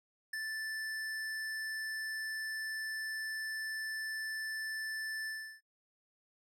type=tone with ADSR envelope; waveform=square; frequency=1759 Hz; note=A6; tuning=1 cent flat; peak=-34 dBFS; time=0.33-5.61 s; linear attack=7 ms; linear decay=5 ms; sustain=-4 dB; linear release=340 ms; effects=noise-tail reverb RT60 0.1 s tail -19 dB re dry + low-pass 12000 Hz 12 dB/octave